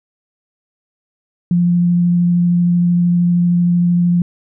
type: tone with vibrato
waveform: sine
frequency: 174.61 Hz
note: F3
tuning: in tune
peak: -10 dBFS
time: 1.51-4.22 s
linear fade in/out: 2 ms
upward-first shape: sine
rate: 13 Hz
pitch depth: 9 cents each way
effects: none